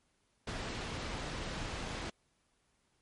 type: low-pass noise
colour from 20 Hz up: pink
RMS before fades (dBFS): -40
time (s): 0.47-2.1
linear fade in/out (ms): 5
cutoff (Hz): 4700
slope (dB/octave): 12
effects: pink hiss -75 dBFS RMS until 3.01 s + MP3 48 kbps